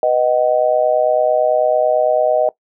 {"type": "tone with amplitude modulation", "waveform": "sine", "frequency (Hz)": 622.3, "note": "D#5", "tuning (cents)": 0, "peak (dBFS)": -7, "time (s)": [0.03, 2.49], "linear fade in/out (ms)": 2, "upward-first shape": "sine", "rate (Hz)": 129, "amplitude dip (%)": 100, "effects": ["noise-tail reverb RT60 0.1 s tail -19 dB re dry"]}